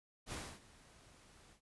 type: noise with ADSR envelope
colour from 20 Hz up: pink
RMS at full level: -43 dBFS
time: 0.26-1.61 s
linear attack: 62 ms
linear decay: 270 ms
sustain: -20 dB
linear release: 92 ms
effects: noise-tail reverb RT60 0.1 s tail -24 dB re dry + resampled to 24000 Hz